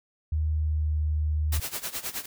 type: tone with pitch glide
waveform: sine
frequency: 77.4 to 76.42 Hz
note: D#2 to D#2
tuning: -9 to -31 cents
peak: -23 dBFS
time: 0.32-1.6 s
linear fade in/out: 5 ms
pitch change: -22 cents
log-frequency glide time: 0.49-0.95 s
type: noise with tremolo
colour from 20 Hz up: white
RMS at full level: -31 dBFS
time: 1.52-2.26 s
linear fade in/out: 5 ms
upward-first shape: sine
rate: 9.5 Hz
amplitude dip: 85%
effects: none